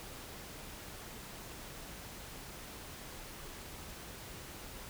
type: silence
effects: pink hiss -48 dBFS RMS until 4.89 s